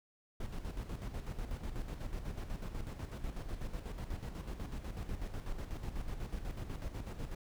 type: noise with tremolo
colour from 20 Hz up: brown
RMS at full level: -39 dBFS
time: 0.4-7.35 s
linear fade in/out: 5 ms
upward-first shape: square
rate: 8.1 Hz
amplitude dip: 55%
effects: none